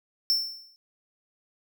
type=tone with exponential decay; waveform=square; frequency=5380 Hz; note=E8; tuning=34 cents sharp; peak=-19 dBFS; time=0.3-0.76 s; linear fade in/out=0 ms; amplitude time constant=100 ms; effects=none